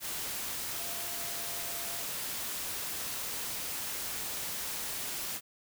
sine tone in noise, 687 Hz, F5, 29 cents flat, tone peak -48 dBFS, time 0.76-2.05 s, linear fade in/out 50 ms, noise white, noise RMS -37 dBFS, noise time 0-5.41 s, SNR -14 dB, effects none

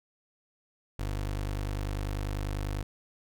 25% pulse tone, 50.1 Hz, G1, 38 cents sharp, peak -27 dBFS, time 0.99-2.83 s, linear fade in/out 5 ms, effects none

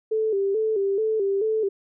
sine tone with vibrato, 415.3 Hz, G#4, in tune, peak -20 dBFS, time 0.11-1.69 s, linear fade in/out 10 ms, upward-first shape square, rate 2.3 Hz, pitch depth 92 cents each way, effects none

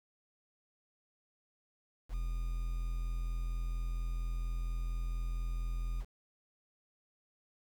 triangle tone with quantisation, 42.15 Hz, E1, 39 cents sharp, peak -31 dBFS, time 2.09-6.05 s, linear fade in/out 50 ms, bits 9, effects none

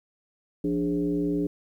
sine tone with frequency modulation, 292.7 Hz, D4, 6 cents flat, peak -23 dBFS, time 0.64-1.47 s, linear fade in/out 5 ms, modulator 119 Hz, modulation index 1, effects 10-bit

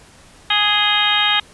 harmonic tone with a mistuned harmonic, 415.7 Hz, G#4, 2 cents sharp, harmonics 2 / 3 / 4 / 5 / 6 / 7 / 8 / 9, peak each -23 / -23 / -22 / -23 / -24 / -24 / -19 / -20 dBFS, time 0.5-1.4 s, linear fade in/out 5 ms, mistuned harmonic 8, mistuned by -73 cents, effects pink hiss -46 dBFS RMS until 1.53 s + resampled to 24000 Hz

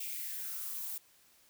violet noise with high-pass filter sweep, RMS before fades -40 dBFS, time 0-0.98 s, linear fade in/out 5 ms, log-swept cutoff 2600 to 790 Hz, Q 4.8, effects white hiss -65 dBFS RMS until 1.49 s

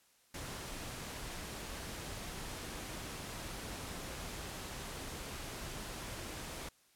pink noise, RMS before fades -44 dBFS, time 0.34-6.69 s, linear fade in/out 5 ms, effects white hiss -69 dBFS RMS until 6.95 s + low-pass 12000 Hz 12 dB/octave

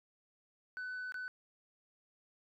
sine tone with dropouts, 1501 Hz, F#6, 24 cents sharp, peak -37 dBFS, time 0.77-1.28 s, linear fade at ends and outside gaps 0 ms, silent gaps 1.121-1.143 s, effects tanh soft clip ceiling -38 dBFS

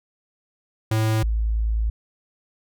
square / sine tone pair in turn, 110 / 54.88 Hz, A2 / A1, 0 / -4 cents, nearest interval octave, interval 1204 cents, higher first, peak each -19 dBFS, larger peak neither, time 0.91-1.23 / 1.23-1.9 s, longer second, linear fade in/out 5 ms, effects none

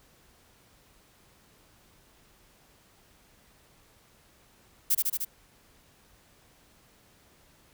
violet noise with echo, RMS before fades -23 dBFS, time 4.9-4.95 s, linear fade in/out 10 ms, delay 75 ms, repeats 4, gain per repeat -2 dB, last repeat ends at 5.25 s, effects pink hiss -61 dBFS RMS until 7.73 s

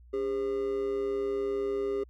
triangle tone with amplitude modulation, 403.7 Hz, G#4, 49 cents flat, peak -23 dBFS, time 0.13-2.04 s, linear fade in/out 10 ms, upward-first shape sine, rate 120 Hz, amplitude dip 65%, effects added 60 Hz sine -51 dBFS peak until 2.09 s

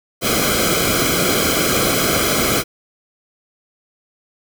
pink noise with comb filter, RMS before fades -17 dBFS, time 0.21-2.64 s, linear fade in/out 50 ms, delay 1.1 ms, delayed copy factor -0.9, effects none

